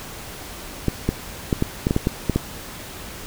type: clicks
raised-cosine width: 3 ms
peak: -5 dBFS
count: 10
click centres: 0.883 / 1.09 / 1.528 / 1.624 / 1.869 / 1.909 / 1.964 / 2.071 / 2.297 / 2.36 s
effects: pink hiss -36 dBFS RMS until 3.26 s